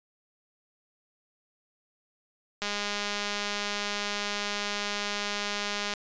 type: click train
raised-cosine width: 0.2 ms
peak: -14 dBFS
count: 681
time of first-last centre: 2.62-5.937 s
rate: 205 Hz
effects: resampled to 16000 Hz